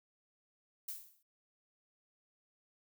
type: noise with exponential decay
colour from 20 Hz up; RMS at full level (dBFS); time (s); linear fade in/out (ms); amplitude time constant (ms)
violet; -39; 0.88-1.23; 5; 76
effects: none